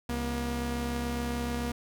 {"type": "tone pair together", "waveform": "sawtooth", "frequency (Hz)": [67, 238.8], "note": ["C2", "A#3"], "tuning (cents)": [42, 42], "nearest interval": "octave + minor seventh", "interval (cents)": 2200, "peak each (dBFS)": [-30, -28], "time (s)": [0.09, 1.72], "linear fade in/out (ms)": 5, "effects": []}